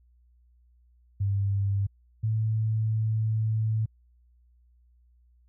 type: tone pair in turn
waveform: sine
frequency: 99.4 / 109.99 Hz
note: G2 / A2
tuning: +25 / 0 cents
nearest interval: major second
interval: 175 cents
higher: second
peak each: -23 dBFS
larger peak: neither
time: 1.2-1.87 / 2.23-3.86 s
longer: second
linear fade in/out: 10 ms
effects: added 60 Hz sine -58 dBFS peak until 5.48 s